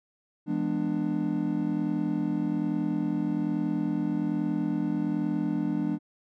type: chord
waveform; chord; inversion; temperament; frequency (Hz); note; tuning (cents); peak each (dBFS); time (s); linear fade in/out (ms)
triangle; E dominant seventh; none; just; 164.81 / 206 / 247.2 / 296.7; E3 / G#3 / B3 / D4; 0 / -14 / +2 / +18; -31 / -29 / -31 / -27; 0.46-5.99; 50
effects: none